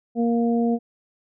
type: harmonic tone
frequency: 233.9 Hz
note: A#3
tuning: 6 cents sharp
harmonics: 1 / 2 / 3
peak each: -19 / -25 / -29 dBFS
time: 0.15-0.79 s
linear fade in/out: 50 ms
effects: none